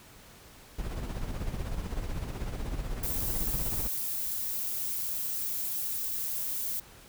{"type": "noise with tremolo", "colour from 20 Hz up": "brown", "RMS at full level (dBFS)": -32, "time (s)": [0.78, 3.88], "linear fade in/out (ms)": 10, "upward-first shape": "sine", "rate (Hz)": 16, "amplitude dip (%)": 55}
{"type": "noise", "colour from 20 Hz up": "violet", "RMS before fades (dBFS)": -33, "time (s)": [3.03, 6.8], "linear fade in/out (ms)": 5}
{"effects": ["pink hiss -53 dBFS RMS until 7.08 s"]}